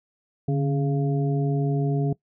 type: harmonic tone with a mistuned harmonic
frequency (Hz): 138.59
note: C#3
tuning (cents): 0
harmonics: 1 / 2 / 3 / 5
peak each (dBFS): -21 / -29 / -30 / -36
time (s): 0.48-2.13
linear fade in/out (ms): 5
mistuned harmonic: 1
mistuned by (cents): +73
effects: noise-tail reverb RT60 0.1 s tail -21 dB re dry